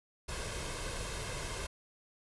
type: noise with comb filter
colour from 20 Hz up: pink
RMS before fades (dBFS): -39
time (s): 0.28-1.67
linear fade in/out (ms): 10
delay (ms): 1.9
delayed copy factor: +0.55
effects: resampled to 24000 Hz